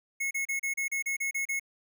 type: tone bursts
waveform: square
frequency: 2180 Hz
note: C#7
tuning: 29 cents flat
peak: -29 dBFS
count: 10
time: 0.2-1.597 s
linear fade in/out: 10 ms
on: 110 ms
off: 33 ms
effects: none